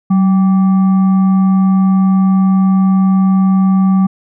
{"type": "tone with frequency modulation", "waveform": "sine", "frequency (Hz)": 190, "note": "F#3", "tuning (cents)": 46, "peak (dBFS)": -7, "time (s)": [0.1, 4.07], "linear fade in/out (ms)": 10, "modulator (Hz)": 974, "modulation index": 0.23, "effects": []}